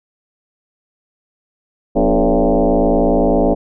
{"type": "tone with frequency modulation", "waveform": "sine", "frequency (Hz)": 137.3, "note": "C#3", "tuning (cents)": -16, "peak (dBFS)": -10, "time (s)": [1.95, 3.55], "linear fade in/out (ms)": 20, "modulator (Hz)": 108, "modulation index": 5.4, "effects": []}